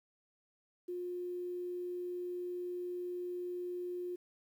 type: tone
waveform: sine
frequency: 356.5 Hz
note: F4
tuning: 36 cents sharp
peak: -37 dBFS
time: 0.88-4.16 s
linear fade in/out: 10 ms
effects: 11-bit